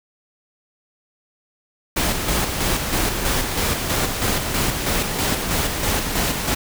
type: noise with tremolo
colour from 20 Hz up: pink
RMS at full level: -20 dBFS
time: 1.96-6.55 s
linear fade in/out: 10 ms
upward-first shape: square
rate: 3.1 Hz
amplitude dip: 40%
effects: none